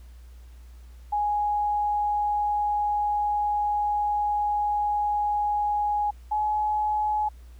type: tone pair in turn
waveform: sine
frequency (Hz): 830.6 / 846.1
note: G#5 / G#5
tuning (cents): 0 / +32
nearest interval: unison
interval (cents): 32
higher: second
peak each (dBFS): -22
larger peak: neither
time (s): 1.12-6.11 / 6.31-7.29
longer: first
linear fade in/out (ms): 10
effects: added 60 Hz sine -43 dBFS peak until 7.59 s + pink hiss -61 dBFS RMS until 7.59 s